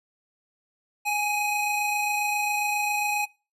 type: tone pair together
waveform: square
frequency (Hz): 830.2 / 2518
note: G#5 / D#7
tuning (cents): -1 / +20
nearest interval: octave + perfect fifth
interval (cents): 1921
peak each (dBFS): -27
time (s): 1.05-3.26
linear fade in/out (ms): 20
effects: noise-tail reverb RT60 0.3 s tail -22 dB re dry + resampled to 32000 Hz